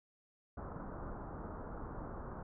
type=low-pass noise; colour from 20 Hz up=pink; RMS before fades=-45 dBFS; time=0.57-2.43 s; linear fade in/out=5 ms; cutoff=1400 Hz; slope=48 dB/octave; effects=none